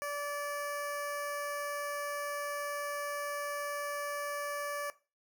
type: tone with notch filter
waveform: 15% pulse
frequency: 579 Hz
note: D5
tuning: 25 cents flat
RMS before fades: -37 dBFS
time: 0.02-4.9 s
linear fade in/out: 0 ms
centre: 3400 Hz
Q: 1.1
effects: noise-tail reverb RT60 0.3 s tail -17 dB re dry